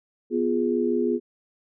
sine chord, F diminished, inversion second, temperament equal, 246.9 / 349.2 / 415.3 Hz, Cb4 / F4 / Ab4, 0 / 0 / 0 cents, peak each -25 dBFS, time 0.3-1.2 s, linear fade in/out 50 ms, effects none

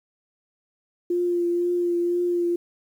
sine tone with vibrato, 349.2 Hz, F4, in tune, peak -20 dBFS, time 1.1-2.56 s, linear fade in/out 5 ms, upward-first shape triangle, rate 2 Hz, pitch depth 21 cents each way, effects 9-bit

